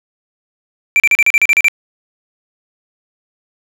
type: tone bursts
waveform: triangle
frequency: 2349 Hz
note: D7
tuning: in tune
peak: -5 dBFS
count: 10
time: 0.96-1.683 s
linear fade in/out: 0 ms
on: 39 ms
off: 37 ms
effects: none